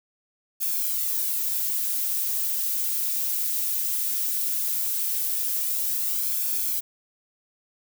violet noise with flanger, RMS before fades -26 dBFS, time 0.6-6.81 s, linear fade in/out 20 ms, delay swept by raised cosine 1 to 5.8 ms, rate 0.17 Hz, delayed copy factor -0.55, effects none

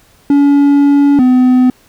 triangle tone pair in turn, 284 / 253 Hz, C#4 / B3, +42 / +42 cents, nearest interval major second, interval 200 cents, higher first, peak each -3 dBFS, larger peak neither, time 0.3-1.19 / 1.19-1.7 s, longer first, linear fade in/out 2 ms, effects pink hiss -48 dBFS RMS until 1.88 s

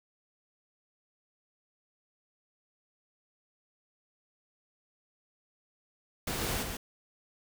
pink noise with echo, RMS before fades -34 dBFS, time 6.27-6.63 s, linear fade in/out 5 ms, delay 140 ms, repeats 1, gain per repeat -4 dB, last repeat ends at 6.77 s, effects none

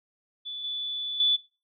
sine tone with level steps, 3468 Hz, A7, 26 cents flat, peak -33 / -29 / -19 dBFS, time 0.45-1.37 s, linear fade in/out 20 ms, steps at 0.64 / 1.2 s, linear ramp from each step 2 ms, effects noise-tail reverb RT60 0.3 s tail -20 dB re dry

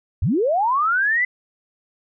sine linear sweep, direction up, 60.7 to 2035 Hz, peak -16 dBFS, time 0.22-1.25 s, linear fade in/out 5 ms, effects none

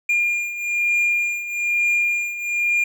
triangle beating tone pair, 2409 / 2410.1 Hz, D7 / D7, +43 / +44 cents, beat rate 1.1 Hz, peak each -23 / -18 dBFS, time 0.09-2.84 s, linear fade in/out 5 ms, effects none

